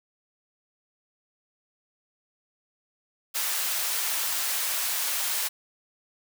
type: high-pass noise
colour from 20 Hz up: white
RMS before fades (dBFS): -28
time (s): 3.34-5.49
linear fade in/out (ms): 20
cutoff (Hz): 750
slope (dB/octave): 12
effects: none